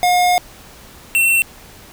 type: tone pair in turn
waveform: square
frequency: 717 / 2707 Hz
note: F5 / E7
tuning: +45 / +45 cents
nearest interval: octave + major seventh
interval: 2300 cents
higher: second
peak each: -12 dBFS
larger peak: neither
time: 0.03-0.38 / 1.15-1.42 s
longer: first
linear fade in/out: 0 ms
effects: pink hiss -41 dBFS RMS until 1.92 s

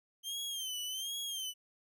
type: tone with vibrato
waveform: sawtooth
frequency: 3136 Hz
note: G7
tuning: in tune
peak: -34 dBFS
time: 0.23-1.54 s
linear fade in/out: 50 ms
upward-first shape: sine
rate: 1.3 Hz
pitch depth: 100 cents each way
effects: none

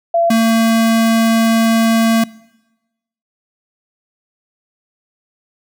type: tone pair in turn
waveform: sine / square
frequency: 678 / 226.3 Hz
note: E5 / A3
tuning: +49 / +49 cents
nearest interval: octave + perfect fifth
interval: 1900 cents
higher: first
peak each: -10 dBFS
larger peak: neither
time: 0.14-0.3 / 0.3-2.24 s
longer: second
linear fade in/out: 5 ms
effects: noise-tail reverb RT60 1.0 s tail -22 dB re dry

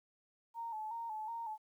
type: tone with vibrato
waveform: sine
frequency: 894 Hz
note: A5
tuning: 27 cents sharp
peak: -39 dBFS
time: 0.54-1.58 s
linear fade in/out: 50 ms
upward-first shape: square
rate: 2.7 Hz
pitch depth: 59 cents each way
effects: 12-bit

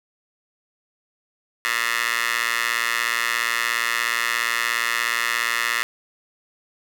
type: tone with high-pass filter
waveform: 15% pulse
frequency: 117 Hz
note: A#2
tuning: 7 cents sharp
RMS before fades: -23 dBFS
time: 1.65-5.83 s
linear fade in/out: 0 ms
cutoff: 1700 Hz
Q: 2.6
effects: none

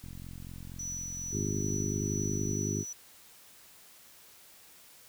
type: click train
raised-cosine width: 5 ms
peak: -33 dBFS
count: 111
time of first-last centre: 0.04-2.529 s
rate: 44.2 Hz
type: tone with tremolo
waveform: sine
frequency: 5920 Hz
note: F#8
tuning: in tune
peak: -35 dBFS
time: 0.79-2.93 s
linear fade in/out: 5 ms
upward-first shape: triangle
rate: 2.3 Hz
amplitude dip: 30%
type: harmonic tone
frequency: 50.7 Hz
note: G#1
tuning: 41 cents flat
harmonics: 2 / 3 / 4 / 5 / 6 / 7 / 8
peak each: -35 / -37 / -38 / -39 / -40 / -40 / -41 dBFS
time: 1.31-2.85 s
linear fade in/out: 50 ms
effects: white hiss -56 dBFS RMS until 5.08 s

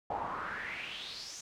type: noise with band-pass filter sweep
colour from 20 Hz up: brown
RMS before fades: -40 dBFS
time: 0.1-1.41 s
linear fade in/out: 5 ms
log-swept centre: 770 to 6600 Hz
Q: 5.1
effects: none

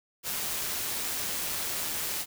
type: noise with amplitude modulation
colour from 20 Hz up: white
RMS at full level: -31 dBFS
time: 0.23-2.26 s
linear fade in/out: 50 ms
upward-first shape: sine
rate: 162 Hz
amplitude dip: 30%
effects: none

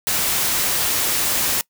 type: noise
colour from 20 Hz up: white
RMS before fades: -20 dBFS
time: 0.07-1.61 s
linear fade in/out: 0 ms
effects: noise-tail reverb RT60 0.1 s tail -23 dB re dry

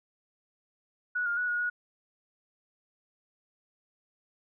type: tone with pitch steps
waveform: sine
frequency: 1467 / 1409 / 1469 / 1444 / 1455 Hz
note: F#6 / F6 / F#6 / F#6 / F#6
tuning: -15 / +15 / -13 / -43 / -29 cents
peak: -27 dBFS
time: 1.15-1.7 s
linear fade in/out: 10 ms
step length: 110 ms
effects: none

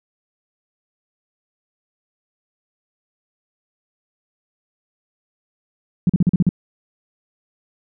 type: tone bursts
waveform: sine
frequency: 177.5 Hz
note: F3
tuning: 28 cents sharp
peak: -10 dBFS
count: 7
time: 6.07-6.491 s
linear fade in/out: 2 ms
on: 25 ms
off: 41 ms
effects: none

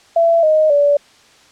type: tone with pitch steps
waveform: sine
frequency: 670 / 621.5 / 576.6 Hz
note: E5 / D#5 / D5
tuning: +28 / -2 / -32 cents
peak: -9 dBFS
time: 0.16-0.97 s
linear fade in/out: 5 ms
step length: 270 ms
effects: white hiss -48 dBFS RMS until 1.51 s + low-pass 6000 Hz 12 dB/octave

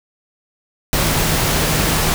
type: tone in noise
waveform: sine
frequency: 155.56 Hz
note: D#3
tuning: in tune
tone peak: -24 dBFS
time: 0.93-2.14 s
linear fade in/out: 0 ms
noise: pink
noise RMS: -17 dBFS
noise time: 0.93-2.14 s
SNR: -10 dB
effects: none

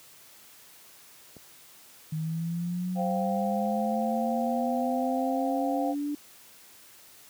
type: click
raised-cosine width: 2 ms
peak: -33 dBFS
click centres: 1.367 s
type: linear sweep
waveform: sine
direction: up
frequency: 155.56 to 293.7 Hz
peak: -28 dBFS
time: 2.12-6.15 s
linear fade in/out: 5 ms
type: chord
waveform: sine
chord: C suspended fourth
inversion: none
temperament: equal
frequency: 523.3 / 698.5 / 784 Hz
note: C5 / F5 / G5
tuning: 0 / 0 / 0 cents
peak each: -32 / -31 / -33 dBFS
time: 2.95-5.95 s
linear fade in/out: 50 ms
effects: white hiss -53 dBFS RMS until 7.29 s + high-pass 80 Hz 12 dB/octave

